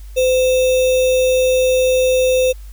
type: tone with sample-and-hold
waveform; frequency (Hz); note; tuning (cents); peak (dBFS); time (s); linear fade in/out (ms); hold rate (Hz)
sine; 512; C5; -38; -11; 0.16-2.53; 20; 3150
effects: added 50 Hz sine -31 dBFS peak until 2.72 s + white hiss -50 dBFS RMS until 2.72 s